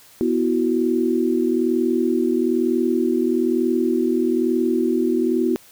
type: chord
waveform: sine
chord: B suspended fourth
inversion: none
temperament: just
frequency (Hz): 246.9 / 329.3 / 370.4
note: B3 / E4 / F#4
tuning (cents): 0 / -2 / +2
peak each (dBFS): -21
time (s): 0.21-5.56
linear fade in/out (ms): 0
effects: white hiss -49 dBFS RMS until 5.71 s